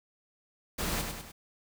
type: noise with echo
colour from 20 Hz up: pink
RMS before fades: -33 dBFS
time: 0.78-1.02 s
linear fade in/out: 10 ms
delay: 100 ms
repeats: 3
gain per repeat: -5 dB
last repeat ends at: 1.32 s
effects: none